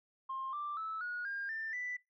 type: tone with pitch steps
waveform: sine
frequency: 1062 / 1178.4 / 1307.5 / 1450.7 / 1609.7 / 1786.1 / 1981.8 Hz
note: C6 / D6 / E6 / F#6 / G6 / A6 / B6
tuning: +25 / +6 / -15 / -35 / +45 / +25 / +5 cents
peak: -36 dBFS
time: 0.29-1.97 s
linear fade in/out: 10 ms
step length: 240 ms
effects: noise-tail reverb RT60 0.2 s tail -21 dB re dry + tanh soft clip ceiling -32 dBFS